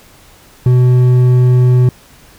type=tone with hard clipping; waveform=triangle; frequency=125.1 Hz; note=B2; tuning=23 cents sharp; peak=-7 dBFS; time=0.66-1.89 s; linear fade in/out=2 ms; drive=9 dB; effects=pink hiss -43 dBFS RMS until 2.38 s